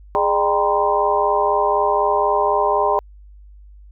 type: tone cluster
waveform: sine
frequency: 415.7 / 600 / 786 / 947 / 1031 Hz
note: G#4 / D5 / G5 / A#5 / C6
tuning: +2 / +37 / +4 / +27 / -26 cents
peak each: -21 dBFS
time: 0.15-2.99 s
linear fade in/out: 0 ms
effects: added 50 Hz sine -40 dBFS peak until 3.91 s